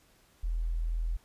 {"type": "tone", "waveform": "sine", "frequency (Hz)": 41.2, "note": "E1", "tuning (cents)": 0, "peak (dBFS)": -28, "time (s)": [0.43, 1.17], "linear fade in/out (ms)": 10, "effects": ["pink hiss -64 dBFS RMS until 1.24 s", "resampled to 32000 Hz"]}